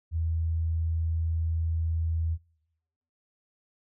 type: tone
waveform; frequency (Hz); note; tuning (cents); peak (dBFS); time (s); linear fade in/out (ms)
sine; 81.7; E2; -15; -25; 0.11-2.38; 50
effects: noise-tail reverb RT60 0.9 s tail -26 dB re dry